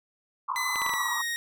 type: band-pass noise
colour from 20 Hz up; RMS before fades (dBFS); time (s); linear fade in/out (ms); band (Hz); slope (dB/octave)
white; -32; 0.48-1.22; 5; 920 to 1200; 96
type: tone with pitch glide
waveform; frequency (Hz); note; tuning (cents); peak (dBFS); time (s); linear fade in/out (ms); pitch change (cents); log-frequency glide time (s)
sawtooth; 2017 to 1871.1; B6 to A#6; +36 to +6; -25; 0.56-1.36; 0; -130; 0.75-1.24
type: clicks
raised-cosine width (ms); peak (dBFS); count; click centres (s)
0.3; -19; 5; 0.758 / 0.818 / 0.864 / 0.894 / 0.937
effects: none